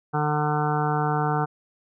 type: harmonic tone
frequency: 150 Hz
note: D3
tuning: 37 cents sharp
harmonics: 1 / 2 / 3 / 5 / 6 / 7 / 8 / 9 / 10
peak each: -25 / -33 / -30 / -27 / -30 / -36 / -33 / -32 / -36 dBFS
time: 0.13-1.46 s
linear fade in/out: 20 ms
effects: none